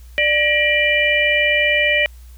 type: harmonic tone with a mistuned harmonic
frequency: 593 Hz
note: D5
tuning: 17 cents sharp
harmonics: 1 / 3 / 4 / 5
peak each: -20 / -18 / -17 / -22 dBFS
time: 0.18-2.06 s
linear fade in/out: 0 ms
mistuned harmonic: 3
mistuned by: +120 cents
effects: added 60 Hz sine -37 dBFS peak until 2.37 s + white hiss -53 dBFS RMS until 2.37 s